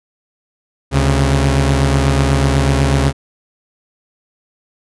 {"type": "tone pair together", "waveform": "sawtooth", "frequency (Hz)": [72.1, 136.1], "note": ["D2", "C#3"], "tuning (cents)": [-31, -31], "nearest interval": "major seventh", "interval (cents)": 1100, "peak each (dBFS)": -10, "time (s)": [0.91, 3.13], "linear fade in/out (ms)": 50, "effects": ["resampled to 24000 Hz"]}